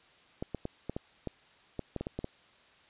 clicks, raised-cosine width 2 ms, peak -21 dBFS, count 12, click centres 0.425 / 0.547 / 0.654 / 0.896 / 0.965 / 1.273 / 1.793 / 1.963 / 2.01 / 2.069 / 2.19 / 2.244 s, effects white hiss -61 dBFS RMS until 2.89 s + resampled to 8000 Hz

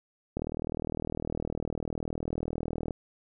click train, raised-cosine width 2 ms, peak -19 dBFS, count 102, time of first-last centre 0.37-2.908 s, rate 39.8 Hz, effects none

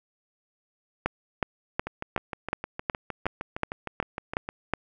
two click trains, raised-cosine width 0.5 ms, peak -9 / -17 dBFS, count 11 / 18, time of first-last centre 1.06-4.736 / 1.87-4.489 s, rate 2.72 / 6.49 Hz, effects none

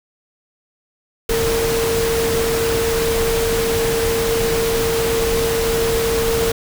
sine tone in noise, 457.1 Hz, A#4, 34 cents flat, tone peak -17 dBFS, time 1.29-6.52 s, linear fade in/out 5 ms, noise pink, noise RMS -22 dBFS, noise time 1.29-6.52 s, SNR +2 dB, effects none

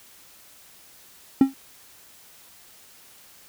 triangle tone with exponential decay, 269.6 Hz, C#4, 48 cents flat, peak -6 dBFS, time 1.41-1.54 s, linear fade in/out 2 ms, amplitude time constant 27 ms, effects white hiss -51 dBFS RMS until 3.48 s

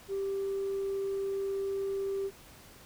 sine tone, 392 Hz, G4, in tune, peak -29 dBFS, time 0.08-2.31 s, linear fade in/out 50 ms, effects tanh soft clip ceiling -27 dBFS + pink hiss -54 dBFS RMS until 2.85 s

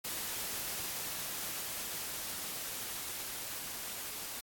white noise with level ramp, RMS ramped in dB -38 to -42 dBFS, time 0.04-4.41 s, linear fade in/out 10 ms, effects AAC 64 kbps

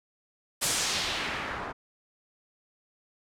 white noise with low-pass filter sweep, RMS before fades -31 dBFS, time 0.61-1.73 s, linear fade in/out 20 ms, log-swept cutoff 10000 to 1000 Hz, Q 1.3, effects none

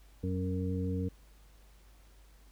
harmonic tone with a mistuned harmonic, 92.5 Hz, F#2, in tune, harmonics 1 / 2 / 3 / 5, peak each -33 / -36 / -38 / -40 dBFS, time 0.23-1.09 s, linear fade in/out 10 ms, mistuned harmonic 1, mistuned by -42 cents, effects added 50 Hz sine -56 dBFS peak until 2.51 s + pink hiss -65 dBFS RMS until 2.51 s

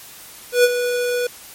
square tone with ADSR envelope, 489.1 Hz, B4, 17 cents flat, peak -9 dBFS, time 0.52-1.27 s, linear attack 120 ms, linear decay 39 ms, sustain -10 dB, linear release 4 ms, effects white hiss -40 dBFS RMS until 1.54 s + MP3 64 kbps

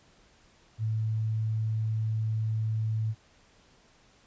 sine tone, 110 Hz, A2, in tune, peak -26 dBFS, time 0.78-3.15 s, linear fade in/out 50 ms, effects pink hiss -61 dBFS RMS until 4.26 s + resampled to 16000 Hz

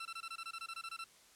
20% pulse tone bursts, 1343 Hz, E6, 32 cents sharp, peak -37 dBFS, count 14, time 0-1.042 s, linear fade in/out 5 ms, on 54 ms, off 22 ms, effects white hiss -63 dBFS RMS until 1.35 s + low-pass 10000 Hz 12 dB/octave

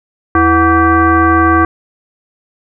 sine tone with frequency modulation, 740 Hz, F#5, in tune, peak -6 dBFS, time 0.35-1.65 s, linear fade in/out 2 ms, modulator 411 Hz, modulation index 1.9, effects none

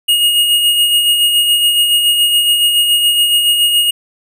square tone with tremolo, 2867 Hz, F7, 45 cents sharp, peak -8 dBFS, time 0.08-3.91 s, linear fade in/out 10 ms, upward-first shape sine, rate 7.1 Hz, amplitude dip 40%, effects none

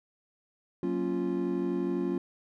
triangle chord, Gb major seventh, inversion none, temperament equal, 185 / 233.1 / 277.2 / 349.2 Hz, Gb3 / Bb3 / Db4 / F4, 0 / 0 / 0 / 0 cents, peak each -32 / -35 / -31 / -29 dBFS, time 0.83-2.18 s, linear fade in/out 2 ms, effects none

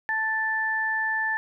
sine tone pair together, 880 / 1760 Hz, A5 / A6, 0 / 0 cents, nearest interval octave, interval 1200 cents, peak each -30 / -24 dBFS, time 0.09-1.37 s, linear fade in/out 0 ms, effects none

